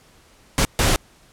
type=noise bursts at uneven times; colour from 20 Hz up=pink; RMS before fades=-17 dBFS; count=2; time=0.58-0.65 / 0.79-0.96 s; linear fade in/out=0 ms; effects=pink hiss -53 dBFS RMS until 1.32 s + low-pass 11000 Hz 12 dB/octave